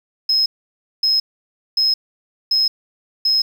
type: tone bursts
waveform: sine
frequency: 5140 Hz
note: E8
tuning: 45 cents flat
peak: -12 dBFS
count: 5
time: 0.29-3.42 s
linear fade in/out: 5 ms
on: 170 ms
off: 570 ms
effects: tanh soft clip ceiling -9 dBFS + 7-bit